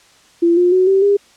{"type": "tone with pitch steps", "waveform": "sine", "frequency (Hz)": [340.1, 355, 370.5, 386.6, 403.5], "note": ["F4", "F4", "F#4", "G4", "G#4"], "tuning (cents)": [-46, 28, 2, -24, -50], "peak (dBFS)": -9, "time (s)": [0.42, 1.17], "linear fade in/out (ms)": 10, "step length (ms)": 150, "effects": ["white hiss -49 dBFS RMS until 1.36 s", "low-pass 7000 Hz 12 dB/octave"]}